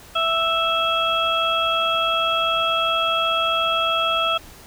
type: harmonic tone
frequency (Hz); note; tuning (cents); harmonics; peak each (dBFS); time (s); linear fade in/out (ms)
659.3; E5; 0; 1 / 2 / 4 / 5; -25 / -21 / -27 / -23; 0.15-4.38; 10
effects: pink hiss -44 dBFS RMS until 4.66 s